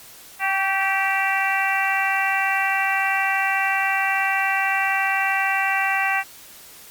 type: harmonic tone with a mistuned harmonic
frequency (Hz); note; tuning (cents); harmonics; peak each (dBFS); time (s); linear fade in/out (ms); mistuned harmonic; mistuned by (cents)
389.1; G4; -13; 2 / 3 / 4 / 5 / 6 / 7; -24 / -29 / -26 / -24 / -27 / -27; 0.39-6.24; 50; 3; -37
effects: white hiss -44 dBFS RMS until 6.9 s + Opus 48 kbps